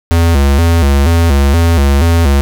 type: tone with vibrato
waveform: square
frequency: 76.5 Hz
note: D#2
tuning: 29 cents flat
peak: -7 dBFS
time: 0.11-2.41 s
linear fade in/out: 0 ms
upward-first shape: square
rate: 2.1 Hz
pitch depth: 160 cents each way
effects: none

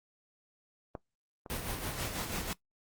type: clicks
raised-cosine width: 1 ms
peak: -23 / -31 dBFS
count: 2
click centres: 0.952 / 1.462 s
type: noise with tremolo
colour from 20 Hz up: pink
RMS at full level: -35 dBFS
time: 1.5-2.53 s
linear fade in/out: 0 ms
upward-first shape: sine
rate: 6.1 Hz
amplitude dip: 50%
effects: noise-tail reverb RT60 0.1 s tail -19 dB re dry + Opus 32 kbps

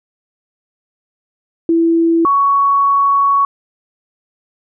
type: tone pair in turn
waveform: sine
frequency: 332.1 / 1117 Hz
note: E4 / C#6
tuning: +13 / +13 cents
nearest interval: octave + major sixth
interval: 2100 cents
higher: second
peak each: -9 dBFS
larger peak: neither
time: 1.69-2.25 / 2.25-3.45 s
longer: second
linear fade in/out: 2 ms
effects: none

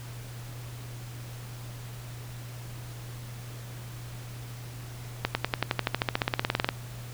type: accelerating click train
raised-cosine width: 0.3 ms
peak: -8 dBFS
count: 22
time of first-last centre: 5.25-6.689 s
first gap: 100 ms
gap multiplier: 0.96
effects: added 120 Hz sine -39 dBFS peak until 7.13 s + pink hiss -47 dBFS RMS until 7.13 s

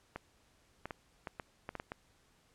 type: clicks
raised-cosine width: 0.5 ms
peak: -25 dBFS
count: 9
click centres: 0.16 / 0.856 / 0.908 / 1.272 / 1.398 / 1.691 / 1.753 / 1.799 / 1.919 s
effects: pink hiss -69 dBFS RMS until 2.54 s + low-pass 10000 Hz 12 dB/octave

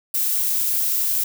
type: noise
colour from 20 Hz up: violet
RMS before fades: -21 dBFS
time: 0.14-1.24 s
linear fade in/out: 5 ms
effects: none

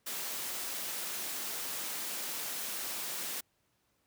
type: high-pass noise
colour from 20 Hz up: white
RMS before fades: -38 dBFS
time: 0.06-3.41 s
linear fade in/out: 10 ms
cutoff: 190 Hz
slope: 12 dB/octave
effects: pink hiss -75 dBFS RMS until 4.06 s + high-pass 60 Hz 12 dB/octave

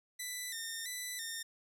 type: tone with vibrato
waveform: 10% pulse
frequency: 1904 Hz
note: A#6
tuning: 36 cents sharp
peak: -30 dBFS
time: 0.19-1.43 s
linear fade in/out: 10 ms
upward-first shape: square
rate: 1.5 Hz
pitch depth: 76 cents each way
effects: none

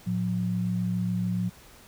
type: tone pair together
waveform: sine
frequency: 112.81 / 179.9 Hz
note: A2 / F#3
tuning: +44 / -48 cents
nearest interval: minor sixth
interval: 808 cents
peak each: -30 / -26 dBFS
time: 0.06-1.5 s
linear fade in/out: 20 ms
effects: pink hiss -52 dBFS RMS until 1.87 s

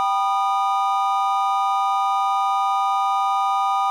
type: chord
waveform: triangle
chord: G augmented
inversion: none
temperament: just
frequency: 784 / 980 / 1225 Hz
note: G5 / B5 / D#6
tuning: 0 / -14 / -27 cents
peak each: -19 / -23 / -20 dBFS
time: 0-3.9 s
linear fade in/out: 0 ms
effects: none

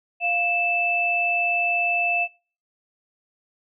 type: tone pair together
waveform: sine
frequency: 698.5 / 2637 Hz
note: F5 / E7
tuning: 0 / 0 cents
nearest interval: octave + major seventh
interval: 2300 cents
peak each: -25 / -21 dBFS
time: 0.2-2.28 s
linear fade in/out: 50 ms
effects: noise-tail reverb RT60 0.4 s tail -24 dB re dry

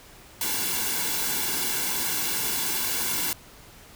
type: noise with comb filter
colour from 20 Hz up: white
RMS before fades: -27 dBFS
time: 0.41-3.33 s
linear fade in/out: 2 ms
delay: 1.6 ms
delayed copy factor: -0.7
effects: pink hiss -49 dBFS RMS until 3.95 s

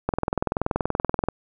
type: click train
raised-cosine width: 1 ms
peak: -8 dBFS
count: 26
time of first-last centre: 0.09-1.286 s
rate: 20.9 Hz
effects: none

